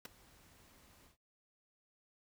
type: noise with ADSR envelope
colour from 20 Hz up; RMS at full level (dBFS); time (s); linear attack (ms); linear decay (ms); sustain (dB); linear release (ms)
pink; -40; 0.05-1.17; 4; 8; -24; 110
effects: noise-tail reverb RT60 0.1 s tail -17 dB re dry

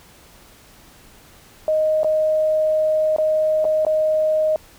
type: tone with dropouts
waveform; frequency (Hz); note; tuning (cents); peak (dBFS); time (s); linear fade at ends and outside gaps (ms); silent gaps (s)
sine; 622.3; D#5; 0; -15; 1.68-4.56; 1; 2.033-2.045 / 3.163-3.184 / 3.644-3.651 / 3.85-3.866
effects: pink hiss -48 dBFS RMS until 4.78 s

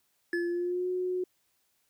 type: tone with pitch glide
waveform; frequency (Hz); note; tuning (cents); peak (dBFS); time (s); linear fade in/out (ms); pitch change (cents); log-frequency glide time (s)
sine; 345.9 to 365; F4 to F#4; -17 to -24; -28; 0.33-1.24; 5; +93; 0.48-0.89
type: tone with exponential decay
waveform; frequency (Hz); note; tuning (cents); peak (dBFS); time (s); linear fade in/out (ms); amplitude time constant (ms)
triangle; 1720; A6; -40; -28; 0.33-0.72; 1; 84
effects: white hiss -73 dBFS RMS until 1.89 s

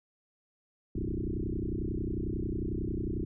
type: tone with frequency modulation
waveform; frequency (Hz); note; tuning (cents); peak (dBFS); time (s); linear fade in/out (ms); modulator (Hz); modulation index
sine; 130.81; C3; 0; -30; 0.95-3.25; 5; 31.1; 7.7
effects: none

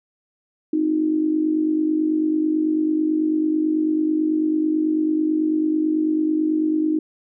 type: tone with amplitude modulation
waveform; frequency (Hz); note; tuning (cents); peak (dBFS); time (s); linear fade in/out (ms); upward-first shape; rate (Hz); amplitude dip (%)
sine; 311.1; D#4; 0; -14; 0.73-6.99; 5; sine; 49.1; 65
effects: none

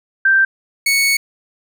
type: tone pair in turn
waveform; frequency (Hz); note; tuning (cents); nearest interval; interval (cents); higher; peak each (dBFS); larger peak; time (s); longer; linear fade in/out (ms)
sine / sawtooth; 1568 / 2217; G6 / C#7; 0 / 0; tritone; 600; second; -9; neither; 0.25-0.45 / 0.86-1.17; second; 5
effects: none

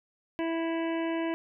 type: harmonic tone with a mistuned harmonic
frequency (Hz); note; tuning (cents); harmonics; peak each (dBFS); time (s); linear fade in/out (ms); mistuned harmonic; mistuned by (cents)
329.6; E4; 0; 1 / 2 / 3 / 5 / 6 / 7 / 8 / 9; -29 / -35 / -39 / -43 / -45 / -46 / -47 / -48; 0.39-1.34; 0; 7; -17
effects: none

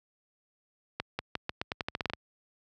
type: accelerating click train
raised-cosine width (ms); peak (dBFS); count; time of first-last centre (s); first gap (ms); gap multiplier
0.3; -15; 13; 1-2.135; 190; 0.86
effects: high-pass 60 Hz 12 dB/octave

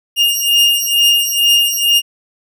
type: beating tone pair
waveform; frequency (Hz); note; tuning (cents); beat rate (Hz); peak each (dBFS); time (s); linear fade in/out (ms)
40% pulse; 2830 / 2832.2; F7 / F7; +22 / +24; 2.2; -12; 0.16-2.02; 50
effects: none

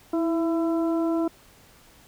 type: harmonic tone with a mistuned harmonic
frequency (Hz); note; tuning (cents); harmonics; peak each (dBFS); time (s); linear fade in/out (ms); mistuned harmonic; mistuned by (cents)
334.8; E4; +27; 1 / 2 / 3 / 4; -22 / -30 / -37 / -39; 0.13-1.28; 5; 1; -35
effects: pink hiss -54 dBFS RMS until 2.07 s

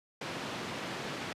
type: band-pass noise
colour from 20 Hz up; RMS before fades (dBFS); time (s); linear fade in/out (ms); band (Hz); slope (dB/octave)
pink; -39; 0.21-1.33; 5; 150 to 4200; 12
effects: high-pass 80 Hz 12 dB/octave + resampled to 32000 Hz

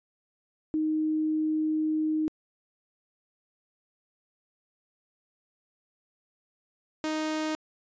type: tone pair in turn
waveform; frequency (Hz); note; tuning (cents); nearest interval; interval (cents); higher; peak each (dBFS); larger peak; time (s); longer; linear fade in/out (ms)
sine / sawtooth; 311.1 / 311.1; D#4 / D#4; 0 / 0; unison; 0; neither; -24; neither; 0.74-2.28 / 7.04-7.55; first; 0
effects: resampled to 16000 Hz

